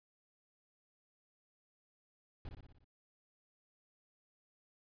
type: noise with echo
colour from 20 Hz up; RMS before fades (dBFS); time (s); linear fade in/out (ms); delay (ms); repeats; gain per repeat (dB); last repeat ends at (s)
brown; -44; 2.45-2.49; 2; 59; 6; -4; 2.844
effects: resampled to 11025 Hz